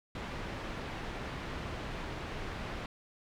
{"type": "low-pass noise", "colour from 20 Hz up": "pink", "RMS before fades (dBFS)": -40, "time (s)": [0.15, 2.86], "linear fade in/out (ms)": 2, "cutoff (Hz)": 2900, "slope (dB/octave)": 12, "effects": []}